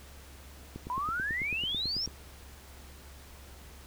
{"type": "click train", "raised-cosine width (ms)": 3, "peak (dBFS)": -27, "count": 13, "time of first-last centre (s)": [0.76, 2.076], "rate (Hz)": 9.12}
{"type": "exponential sweep", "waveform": "sine", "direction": "up", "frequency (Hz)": [962, 5650], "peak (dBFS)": -30, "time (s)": [0.9, 2.06], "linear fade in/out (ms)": 0}
{"effects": ["added 69 Hz sine -50 dBFS peak until 3.86 s", "pink hiss -53 dBFS RMS until 3.86 s"]}